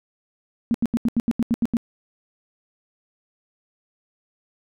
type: tone bursts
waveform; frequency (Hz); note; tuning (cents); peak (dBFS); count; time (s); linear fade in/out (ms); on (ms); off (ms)
sine; 232.5; A#3; -4; -16; 10; 0.71-1.769; 0; 33; 81
effects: none